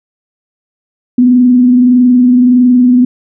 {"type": "tone with frequency modulation", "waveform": "sine", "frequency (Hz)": 248.4, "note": "B3", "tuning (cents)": 10, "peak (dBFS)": -3, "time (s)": [1.18, 3.05], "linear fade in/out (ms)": 5, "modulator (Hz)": 21.6, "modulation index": 0.28, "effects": []}